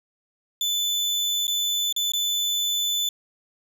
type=tone with dropouts; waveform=35% pulse; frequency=3500 Hz; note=A7; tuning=10 cents flat; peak=-20 dBFS; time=0.61-3.09 s; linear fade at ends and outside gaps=2 ms; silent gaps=1.47-1.479 / 1.926-1.963 / 2.12-2.135 s; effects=none